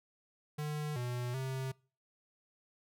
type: tone with pitch steps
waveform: square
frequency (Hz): 150.2 / 122.8 / 132.2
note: D3 / B2 / C3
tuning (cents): +39 / -9 / +18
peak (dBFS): -36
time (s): 0.58-1.72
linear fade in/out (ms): 10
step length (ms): 380
effects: noise-tail reverb RT60 0.4 s tail -25 dB re dry